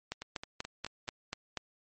two click trains, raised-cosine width 0.2 ms, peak -23 / -18 dBFS, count 5 / 7, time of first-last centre 0.22-1.08 / 0.12-1.573 s, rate 4.65 / 4.13 Hz, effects MP3 32 kbps

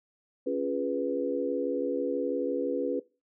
sine chord, C# dominant seventh, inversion none, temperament equal, 277.2 / 349.2 / 415.3 / 493.9 Hz, C#4 / E#4 / G#4 / B4, 0 / 0 / 0 / 0 cents, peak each -32 / -35 / -34 / -30 dBFS, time 0.46-3 s, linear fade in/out 10 ms, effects noise-tail reverb RT60 0.3 s tail -20 dB re dry

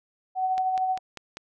sine tone with tremolo, 750 Hz, F#5, 23 cents sharp, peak -21 dBFS, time 0.35-0.99 s, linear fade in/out 50 ms, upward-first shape sine, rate 13 Hz, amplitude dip 35%
click train, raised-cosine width 0.2 ms, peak -20 dBFS, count 5, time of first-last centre 0.58-1.371 s, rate 5.06 Hz
effects none

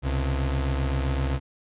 35% pulse tone pair together, 68 / 128.37 Hz, C#2 / C3, -33 / -33 cents, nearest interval major seventh, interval 1100 cents, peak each -22 / -30 dBFS, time 0.02-1.4 s, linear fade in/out 50 ms, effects resampled to 8000 Hz

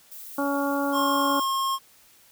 violet noise, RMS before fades -41 dBFS, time 0.11-1.45 s, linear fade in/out 10 ms
harmonic tone, 281.1 Hz, C#4, 24 cents sharp, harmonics 1 / 2 / 3 / 4 / 5, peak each -26 / -29 / -31 / -32 / -33 dBFS, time 0.38-1.4 s, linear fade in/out 5 ms
square tone, 1075 Hz, C6, 47 cents sharp, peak -24 dBFS, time 0.92-1.79 s, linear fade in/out 50 ms
effects white hiss -56 dBFS RMS until 2.31 s

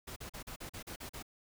pink noise bursts, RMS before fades -45 dBFS, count 9, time 0.07-1.227 s, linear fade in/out 10 ms, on 93 ms, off 40 ms, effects none

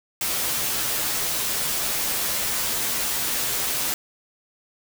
white noise with comb filter, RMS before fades -25 dBFS, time 0.21-3.94 s, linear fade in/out 2 ms, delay 11 ms, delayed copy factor -0.6, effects none

